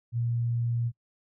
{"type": "tone", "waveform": "sine", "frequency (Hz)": 118.2, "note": "A#2", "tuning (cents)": 24, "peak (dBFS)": -25, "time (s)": [0.12, 0.92], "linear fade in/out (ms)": 50, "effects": ["noise-tail reverb RT60 0.1 s tail -25 dB re dry"]}